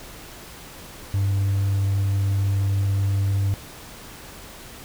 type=tone; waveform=triangle; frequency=98.6 Hz; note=G2; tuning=11 cents sharp; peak=-16 dBFS; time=1.14-3.54 s; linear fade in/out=0 ms; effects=tanh soft clip ceiling -12 dBFS + pink hiss -41 dBFS RMS until 4.84 s